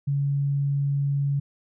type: tone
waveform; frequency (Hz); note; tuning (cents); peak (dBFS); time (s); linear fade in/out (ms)
sine; 140.8; C#3; +27; -21; 0.07-1.4; 10
effects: none